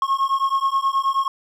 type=beating tone pair; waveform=triangle; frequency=1081 / 1090.4 Hz; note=C#6 / C#6; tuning=-44 / -29 cents; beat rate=9.4 Hz; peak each=-19 dBFS; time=0.02-1.28 s; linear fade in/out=2 ms; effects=none